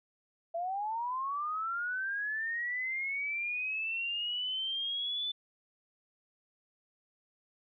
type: linear sweep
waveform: sine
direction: up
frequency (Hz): 660 to 3520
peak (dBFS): -32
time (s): 0.54-5.32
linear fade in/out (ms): 10
effects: none